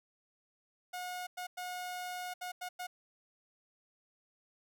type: tone bursts at uneven times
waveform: sawtooth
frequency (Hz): 723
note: F#5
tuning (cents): -40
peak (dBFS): -35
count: 6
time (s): 0.93-1.27 / 1.37-1.47 / 1.57-2.34 / 2.41-2.52 / 2.61-2.69 / 2.79-2.87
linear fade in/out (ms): 10
effects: none